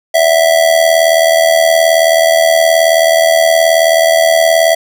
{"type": "tone with amplitude modulation", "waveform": "square", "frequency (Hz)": 659.3, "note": "E5", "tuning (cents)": 0, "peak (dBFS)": -4, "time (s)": [0.14, 4.75], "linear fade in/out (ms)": 10, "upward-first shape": "sine", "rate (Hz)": 78.9, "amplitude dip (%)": 70, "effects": []}